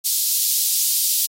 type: high-pass noise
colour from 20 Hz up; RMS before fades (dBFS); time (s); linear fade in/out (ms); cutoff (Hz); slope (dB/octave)
white; -19; 0.04-1.27; 20; 3900; 24
effects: AAC 48 kbps